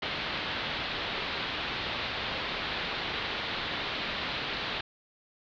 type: low-pass noise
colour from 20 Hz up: white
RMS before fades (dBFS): -34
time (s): 0.02-4.81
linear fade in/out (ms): 5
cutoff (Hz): 4100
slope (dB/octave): 48
effects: none